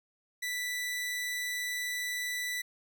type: tone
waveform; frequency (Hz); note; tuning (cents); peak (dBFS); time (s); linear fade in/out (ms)
sawtooth; 1975.5; B6; 0; -29; 0.42-2.62; 10
effects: none